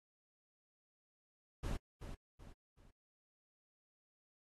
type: noise with echo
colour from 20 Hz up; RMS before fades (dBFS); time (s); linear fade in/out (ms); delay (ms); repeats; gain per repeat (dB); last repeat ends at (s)
brown; -39; 1.63-1.77; 10; 380; 3; -8; 2.91
effects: AAC 32 kbps